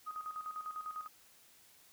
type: tone with tremolo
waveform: sine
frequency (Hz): 1250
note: D#6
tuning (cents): +8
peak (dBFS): -38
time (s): 0.06-1.08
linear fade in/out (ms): 20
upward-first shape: square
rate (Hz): 10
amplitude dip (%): 65
effects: white hiss -63 dBFS RMS until 1.92 s